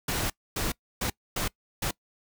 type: noise bursts at uneven times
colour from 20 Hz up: pink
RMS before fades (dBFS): -29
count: 5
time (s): 0.08-0.3 / 0.56-0.72 / 1.01-1.1 / 1.36-1.48 / 1.82-1.91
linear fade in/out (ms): 5
effects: noise-tail reverb RT60 0.1 s tail -23 dB re dry